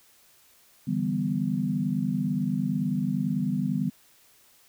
sine chord, E minor seventh, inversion third, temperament equal, 146.83 / 164.81 / 196 / 246.9 Hz, D3 / E3 / G3 / B3, 0 / 0 / 0 / 0 cents, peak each -31 / -32 / -28 / -29 dBFS, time 0.87-3.9 s, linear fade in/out 10 ms, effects white hiss -59 dBFS RMS until 4.68 s

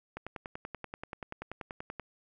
click train, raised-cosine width 0.5 ms, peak -24 dBFS, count 20, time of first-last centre 0.17-1.997 s, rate 10.4 Hz, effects none

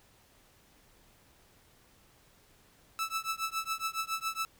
sawtooth tone with tremolo, 1314 Hz, E6, 6 cents flat, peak -25 dBFS, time 2.99-4.45 s, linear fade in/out 0 ms, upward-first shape triangle, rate 7.2 Hz, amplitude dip 100%, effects pink hiss -63 dBFS RMS until 4.59 s

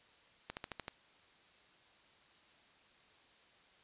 slowing click train, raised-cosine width 0.3 ms, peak -25 dBFS, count 6, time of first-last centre 0.5-0.881 s, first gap 69 ms, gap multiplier 1.05, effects white hiss -65 dBFS RMS until 3.83 s + resampled to 8000 Hz

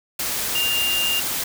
sine tone in noise, 2800 Hz, F7, 4 cents sharp, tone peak -20 dBFS, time 0.55-1.2 s, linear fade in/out 5 ms, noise white, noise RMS -25 dBFS, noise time 0.19-1.44 s, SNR +2 dB, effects none

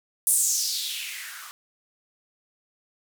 violet noise with band-pass filter sweep, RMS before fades -27 dBFS, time 0.27-1.51 s, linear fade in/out 0 ms, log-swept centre 10000 to 1100 Hz, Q 3.8, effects none

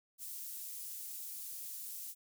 pink high-pass noise, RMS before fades -45 dBFS, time 0.18-2.15 s, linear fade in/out 50 ms, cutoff 11000 Hz, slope 12 dB/octave, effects none

